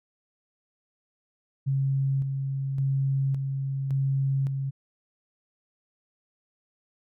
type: tone with tremolo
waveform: sine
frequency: 136.1 Hz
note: C#3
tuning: 31 cents flat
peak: -22 dBFS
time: 1.66-4.71 s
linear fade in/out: 20 ms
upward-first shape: square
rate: 0.89 Hz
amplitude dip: 40%
effects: none